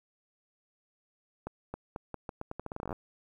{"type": "accelerating click train", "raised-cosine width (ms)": 1, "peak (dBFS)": -23, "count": 19, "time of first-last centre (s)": [1.47, 2.928], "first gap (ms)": 270, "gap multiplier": 0.82, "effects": ["10-bit"]}